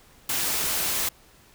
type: noise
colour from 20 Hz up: white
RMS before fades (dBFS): -26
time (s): 0.29-1.09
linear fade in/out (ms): 5
effects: pink hiss -55 dBFS RMS until 1.54 s